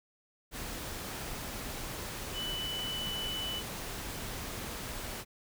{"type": "tone in noise", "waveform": "sine", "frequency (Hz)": 2983, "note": "F#7", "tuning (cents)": 13, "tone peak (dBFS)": -35, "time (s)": [2.33, 3.63], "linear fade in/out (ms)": 50, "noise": "pink", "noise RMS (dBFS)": -40, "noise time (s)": [0.51, 5.25], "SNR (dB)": 2, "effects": []}